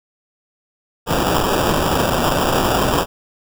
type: noise with sample-and-hold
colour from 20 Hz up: blue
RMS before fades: -17 dBFS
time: 1.06-3.06 s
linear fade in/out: 50 ms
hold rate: 2100 Hz
effects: none